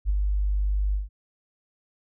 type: tone with ADSR envelope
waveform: sine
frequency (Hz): 49.89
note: G1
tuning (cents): +31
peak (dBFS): -18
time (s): 0.05-1.09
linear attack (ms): 45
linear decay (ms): 18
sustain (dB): -3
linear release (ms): 150
effects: none